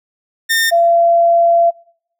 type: tone pair in turn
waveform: sawtooth / sine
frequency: 1818 / 681 Hz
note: A#6 / F5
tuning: -44 / -44 cents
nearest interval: octave + perfect fourth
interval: 1700 cents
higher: first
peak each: -8 dBFS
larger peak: neither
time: 0.49-0.71 / 0.71-1.71 s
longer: second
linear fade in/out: 20 ms
effects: noise-tail reverb RT60 0.7 s tail -25 dB re dry